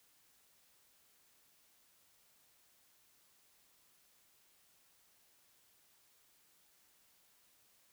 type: silence
effects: white hiss -70 dBFS RMS until 7.92 s